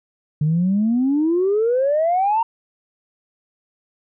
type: exponential sweep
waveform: sine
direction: up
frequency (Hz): 146.83 to 932.3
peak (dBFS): -14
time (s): 0.41-2.43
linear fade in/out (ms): 5
effects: tanh soft clip ceiling -11 dBFS